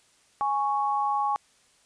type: tone pair together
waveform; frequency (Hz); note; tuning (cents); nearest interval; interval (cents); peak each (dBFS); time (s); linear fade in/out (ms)
sine; 830.6 / 1108.7; G#5 / C#6; 0 / 0; perfect fourth; 500; -25 / -27; 0.41-1.36; 0
effects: white hiss -62 dBFS RMS until 1.85 s + resampled to 22050 Hz